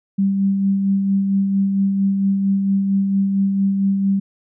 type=tone with tremolo; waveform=sine; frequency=196 Hz; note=G3; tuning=in tune; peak=-13 dBFS; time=0.18-4.2 s; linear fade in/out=10 ms; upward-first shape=sine; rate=4.4 Hz; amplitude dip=35%; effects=none